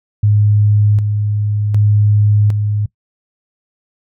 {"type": "tone with tremolo", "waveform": "sine", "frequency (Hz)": 104.4, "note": "G#2", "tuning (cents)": 10, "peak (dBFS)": -8, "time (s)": [0.23, 2.86], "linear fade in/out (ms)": 5, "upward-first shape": "square", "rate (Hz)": 0.66, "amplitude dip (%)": 45, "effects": ["noise-tail reverb RT60 0.1 s tail -20 dB re dry"]}